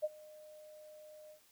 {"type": "tone with ADSR envelope", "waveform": "sine", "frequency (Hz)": 611, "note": "D#5", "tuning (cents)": -32, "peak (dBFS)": -29, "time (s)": [0.02, 1.4], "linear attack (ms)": 24, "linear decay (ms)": 35, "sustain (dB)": -23, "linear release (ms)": 85, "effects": ["white hiss -67 dBFS RMS until 1.51 s"]}